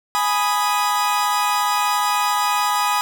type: chord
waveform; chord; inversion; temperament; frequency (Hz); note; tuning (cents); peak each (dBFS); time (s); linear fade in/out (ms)
40% pulse; G# minor; none; equal; 830.6 / 987.8 / 1244.5; G#5 / B5 / D#6; 0 / 0 / 0; -21; 0.15-3.01; 0
effects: 7-bit